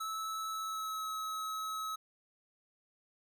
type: tone with pitch glide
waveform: square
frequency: 1305 to 1285.5 Hz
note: E6 to E6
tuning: -18 to -44 cents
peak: -37 dBFS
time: 0-1.96 s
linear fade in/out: 10 ms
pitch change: -26 cents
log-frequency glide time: 0.54-1.09 s
effects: none